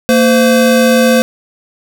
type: tone pair together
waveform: square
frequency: 229 / 514 Hz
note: A#3 / C5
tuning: -31 / -31 cents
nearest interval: octave + major second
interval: 1400 cents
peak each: -10 dBFS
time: 0.09-1.22 s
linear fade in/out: 0 ms
effects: none